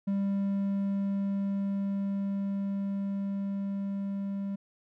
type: tone with level ramp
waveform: triangle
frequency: 197.8 Hz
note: G3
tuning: 16 cents sharp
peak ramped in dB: -24 to -29 dBFS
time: 0.07-4.56 s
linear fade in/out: 10 ms
effects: none